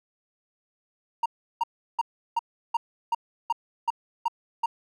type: tone bursts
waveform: triangle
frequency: 930 Hz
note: A#5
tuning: 4 cents flat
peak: -19 dBFS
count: 10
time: 1.23-4.66 s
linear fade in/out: 5 ms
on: 28 ms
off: 350 ms
effects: none